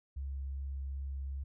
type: tone with vibrato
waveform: sine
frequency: 68.2 Hz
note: C#2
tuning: 28 cents flat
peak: -36 dBFS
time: 0.16-1.44 s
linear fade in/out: 10 ms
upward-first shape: triangle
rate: 2.6 Hz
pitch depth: 10 cents each way
effects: none